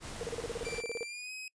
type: noise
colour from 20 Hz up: pink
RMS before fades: -43 dBFS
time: 0-0.83 s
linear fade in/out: 50 ms
type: tone bursts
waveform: sine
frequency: 465.5 Hz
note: A#4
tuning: 2 cents flat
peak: -33 dBFS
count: 15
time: 0.21-1.03 s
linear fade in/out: 0 ms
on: 22 ms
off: 35 ms
type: tone with pitch glide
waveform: sawtooth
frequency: 2349 to 2532 Hz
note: D7 to D#7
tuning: 0 to +30 cents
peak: -37 dBFS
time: 0.65-1.48 s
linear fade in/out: 2 ms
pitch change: +130 cents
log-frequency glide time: 1.04-1.32 s
effects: noise-tail reverb RT60 0.1 s tail -24 dB re dry + resampled to 22050 Hz